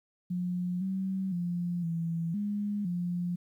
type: tone with pitch steps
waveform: sine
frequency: 178.8 / 190.5 / 174.7 / 166.4 / 205.6 / 175.9 Hz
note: F3 / G3 / F3 / E3 / G#3 / F3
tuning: +41 / -49 / +1 / +17 / -17 / +13 cents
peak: -29 dBFS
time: 0.3-3.36 s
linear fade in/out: 10 ms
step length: 510 ms
effects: 11-bit